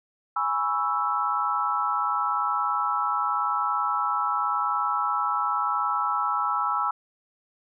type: chord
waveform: sine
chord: C# minor seventh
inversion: second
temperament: equal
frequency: 830.6 / 987.8 / 1108.7 / 1318.5 Hz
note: G#5 / B5 / C#6 / E6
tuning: 0 / 0 / 0 / 0 cents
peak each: -30 / -30 / -31 / -25 dBFS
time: 0.36-6.91 s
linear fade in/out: 5 ms
effects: none